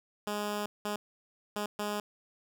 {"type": "tone bursts at uneven times", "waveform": "10% pulse", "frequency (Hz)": 207.7, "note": "G#3", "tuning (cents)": 0, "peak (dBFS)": -24, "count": 4, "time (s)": [[0.27, 0.66], [0.85, 0.96], [1.56, 1.66], [1.79, 2]], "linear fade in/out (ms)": 2, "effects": []}